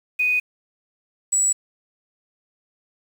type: tone pair in turn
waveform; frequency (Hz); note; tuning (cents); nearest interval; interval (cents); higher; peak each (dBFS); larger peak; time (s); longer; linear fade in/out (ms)
sine; 2489 / 7850; D#7 / B8; 0 / -11; octave + minor sixth; 1989; second; -17 / -16; second; 0.19-0.4 / 1.32-1.53; neither; 10
effects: 7-bit